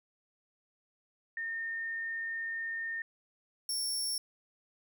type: tone pair in turn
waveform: sine / 25% pulse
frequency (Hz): 1824 / 5466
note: A#6 / F8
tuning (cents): -38 / -38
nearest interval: octave + perfect fifth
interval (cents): 1900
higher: second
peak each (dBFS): -34 / -27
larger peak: second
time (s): 1.37-3.02 / 3.69-4.18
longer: first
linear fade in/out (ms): 2
effects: none